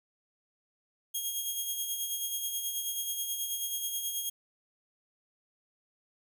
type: tone with tremolo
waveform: 5% pulse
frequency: 3257 Hz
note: G#7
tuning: 34 cents flat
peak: -22 dBFS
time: 1.14-4.3 s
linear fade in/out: 10 ms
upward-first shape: sine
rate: 9.3 Hz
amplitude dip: 45%
effects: none